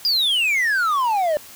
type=exponential sweep; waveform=triangle; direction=down; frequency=4968 to 583 Hz; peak=-15 dBFS; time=0.05-1.37 s; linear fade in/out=0 ms; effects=white hiss -42 dBFS RMS until 1.55 s